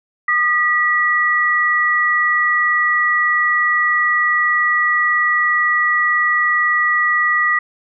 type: tone pair together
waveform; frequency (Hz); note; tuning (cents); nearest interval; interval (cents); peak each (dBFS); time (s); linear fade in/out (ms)
sine; 1222.8 / 1941; D#6 / B6; -30 / -31; minor sixth; 799; -18 / -14; 0.28-7.59; 5
effects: none